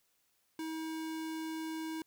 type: tone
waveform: square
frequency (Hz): 319.4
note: D#4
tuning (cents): +45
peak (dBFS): -38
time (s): 0.59-2.02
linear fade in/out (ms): 2
effects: white hiss -75 dBFS RMS until 2.06 s